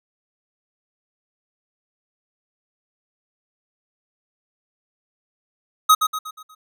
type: tone with echo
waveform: square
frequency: 1263 Hz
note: D#6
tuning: 26 cents sharp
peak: -10 dBFS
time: 5.89-5.95 s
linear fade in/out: 10 ms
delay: 120 ms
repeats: 5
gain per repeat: -7 dB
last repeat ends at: 6.55 s
effects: none